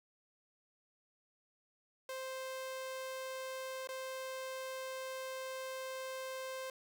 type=tone with dropouts; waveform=sawtooth; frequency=523.3 Hz; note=C5; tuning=in tune; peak=-37 dBFS; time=2.09-6.7 s; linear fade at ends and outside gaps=2 ms; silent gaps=3.873-3.889 s; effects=none